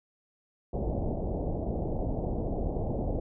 pink low-pass noise, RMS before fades -31 dBFS, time 0.73-3.2 s, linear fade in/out 5 ms, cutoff 750 Hz, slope 48 dB/octave, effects none

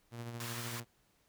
sawtooth tone with tremolo, 118 Hz, A#2, 22 cents sharp, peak -36 dBFS, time 0.11-0.85 s, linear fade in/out 50 ms, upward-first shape sine, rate 13 Hz, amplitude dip 40%
pink high-pass noise, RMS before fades -44 dBFS, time 0.4-0.8 s, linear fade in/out 2 ms, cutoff 940 Hz, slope 96 dB/octave
effects pink hiss -72 dBFS RMS until 1.28 s

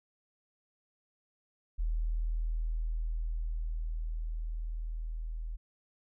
sine tone with level ramp, 40.2 Hz, E1, 43 cents flat, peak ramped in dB -28 to -35 dBFS, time 1.78-5.57 s, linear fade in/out 20 ms, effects none

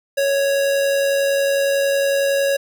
square tone with amplitude modulation, 554.4 Hz, C#5, in tune, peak -15 dBFS, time 0.17-2.57 s, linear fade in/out 10 ms, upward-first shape sine, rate 90.9 Hz, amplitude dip 30%, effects none

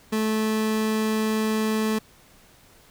30% pulse tone, 217.8 Hz, A3, 17 cents flat, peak -19 dBFS, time 0.12-1.99 s, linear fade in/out 10 ms, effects pink hiss -54 dBFS RMS until 2.9 s

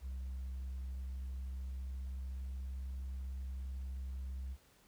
sine tone with pitch glide, 65 to 65.68 Hz, C2 to C2, -11 to +7 cents, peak -37 dBFS, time 0.01-4.57 s, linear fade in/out 50 ms, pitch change +18 cents, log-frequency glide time 0.42-3.02 s, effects tanh soft clip ceiling -38 dBFS + pink hiss -67 dBFS RMS until 4.87 s

